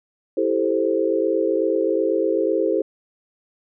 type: chord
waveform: sine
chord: A minor seventh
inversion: second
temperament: equal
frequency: 329.6 / 392 / 440 / 523.3 Hz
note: E4 / G4 / A4 / C5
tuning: 0 / 0 / 0 / 0 cents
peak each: -23 dBFS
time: 0.37-2.82 s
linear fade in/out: 5 ms
effects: none